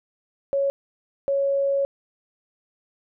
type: tone pair in turn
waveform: sine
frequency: 554.4 / 554.4 Hz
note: C#5 / C#5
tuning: 0 / 0 cents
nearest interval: unison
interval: 0 cents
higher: neither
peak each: -19 dBFS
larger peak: neither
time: 0.53-0.7 / 1.28-1.85 s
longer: second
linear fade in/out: 0 ms
effects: none